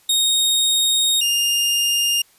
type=tone pair in turn; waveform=sawtooth; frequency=3729 / 2815 Hz; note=A#7 / F7; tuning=0 / +13 cents; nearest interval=perfect fourth; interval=487 cents; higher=first; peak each=-12 / -13 dBFS; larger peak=first; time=0.09-1.21 / 1.21-2.22 s; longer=first; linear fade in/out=5 ms; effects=white hiss -55 dBFS RMS until 2.38 s + resampled to 32000 Hz